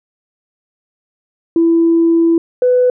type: tone pair in turn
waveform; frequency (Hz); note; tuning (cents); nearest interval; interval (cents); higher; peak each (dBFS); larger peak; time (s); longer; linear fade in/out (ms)
sine; 332.9 / 498.8; E4 / B4; +17 / +17; perfect fifth; 700; second; -7 / -7; neither; 1.56-2.38 / 2.62-2.9; first; 2
effects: tanh soft clip ceiling -3 dBFS